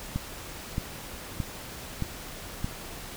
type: click train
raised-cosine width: 5 ms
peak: -16 dBFS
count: 5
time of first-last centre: 0.16-2.644 s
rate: 1.61 Hz
effects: pink hiss -41 dBFS RMS until 3.16 s